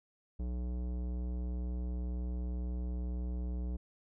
sine tone with tanh clipping, 61 Hz, B1, 21 cents flat, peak -36 dBFS, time 0.39-3.77 s, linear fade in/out 10 ms, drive 16 dB, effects none

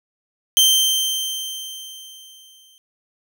sawtooth tone with exponential decay, 3128 Hz, G7, 4 cents flat, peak -7 dBFS, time 0.57-2.78 s, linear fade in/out 0 ms, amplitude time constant 480 ms, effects none

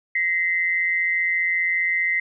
sine tone pair together, 1888 / 2063 Hz, A#6 / C7, +22 / -25 cents, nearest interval major second, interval 153 cents, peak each -25 / -20 dBFS, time 0.15-2.2 s, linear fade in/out 5 ms, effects none

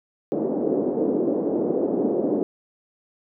pink band-pass noise, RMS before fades -23 dBFS, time 0.32-2.43 s, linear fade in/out 0 ms, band 260 to 490 Hz, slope 24 dB/octave, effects none

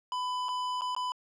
square tone with dropouts, 1000 Hz, B5, 21 cents sharp, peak -31 dBFS, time 0.12-1.12 s, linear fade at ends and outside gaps 1 ms, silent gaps 0.485-0.489 / 0.81-0.818 / 0.95-0.964 s, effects low-pass 5000 Hz 12 dB/octave

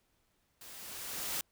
white noise with level ramp, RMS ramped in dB -51 to -35 dBFS, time 0.61-1.41 s, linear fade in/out 2 ms, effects pink hiss -75 dBFS RMS until 1.51 s

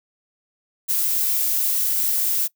violet noise with high-pass filter sweep, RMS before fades -21 dBFS, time 0.88-2.48 s, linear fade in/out 20 ms, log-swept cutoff 560 to 300 Hz, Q 2.4, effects noise-tail reverb RT60 0.1 s tail -22 dB re dry

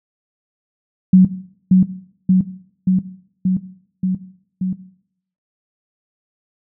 sine tone with echo, 185.5 Hz, F#3, 5 cents sharp, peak -4 dBFS, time 1.13-1.25 s, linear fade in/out 5 ms, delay 580 ms, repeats 6, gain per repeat -2 dB, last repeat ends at 4.73 s, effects noise-tail reverb RT60 0.7 s tail -17 dB re dry

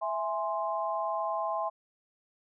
sine chord, E augmented, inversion none, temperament equal, 659.3 / 830.6 / 1046.5 Hz, E5 / G#5 / B#5, 0 / 0 / 0 cents, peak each -33 / -34 / -33 dBFS, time 0.01-1.7 s, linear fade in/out 20 ms, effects none

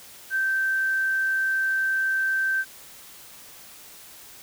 sine tone, 1557 Hz, G6, 12 cents flat, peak -21 dBFS, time 0.3-2.65 s, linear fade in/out 50 ms, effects white hiss -46 dBFS RMS until 4.42 s

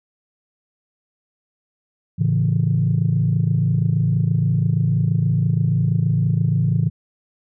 sine chord, A major, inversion none, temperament equal, 110 / 138.59 / 164.81 Hz, A2 / C#3 / E3, 0 / 0 / 0 cents, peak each -19 dBFS, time 2.18-6.9 s, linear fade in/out 20 ms, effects tanh soft clip ceiling -8 dBFS

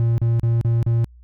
triangle tone bursts, 116.2 Hz, A#2, 5 cents flat, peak -13 dBFS, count 5, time 0-1.044 s, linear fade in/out 0 ms, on 180 ms, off 36 ms, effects added 60 Hz sine -43 dBFS peak until 1.23 s

